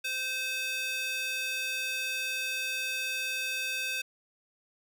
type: tone with high-pass filter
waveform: square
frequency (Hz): 517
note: C5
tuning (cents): -21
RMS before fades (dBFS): -33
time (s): 0.04-4.02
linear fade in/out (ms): 10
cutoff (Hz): 2300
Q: 2.4
effects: none